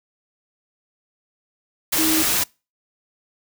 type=tone in noise; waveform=sine; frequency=317.4 Hz; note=D#4; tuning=35 cents sharp; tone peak=-20 dBFS; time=1.98-2.23 s; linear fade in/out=10 ms; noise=white; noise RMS=-20 dBFS; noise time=1.92-2.44 s; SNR=-3 dB; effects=noise-tail reverb RT60 0.3 s tail -26 dB re dry